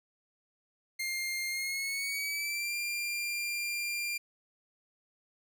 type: tone with pitch glide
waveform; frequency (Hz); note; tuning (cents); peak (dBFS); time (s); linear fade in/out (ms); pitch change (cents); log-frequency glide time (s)
sawtooth; 2115 to 2388; C7 to D7; +18 to +28; -29; 0.99-4.18; 10; +210; 1.49-2.76
effects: none